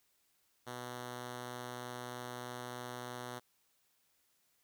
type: tone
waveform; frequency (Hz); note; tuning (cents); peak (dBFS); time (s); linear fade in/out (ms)
5% pulse; 123.2; B2; -4; -31; 0.66-3.4; 20
effects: white hiss -75 dBFS RMS until 4.63 s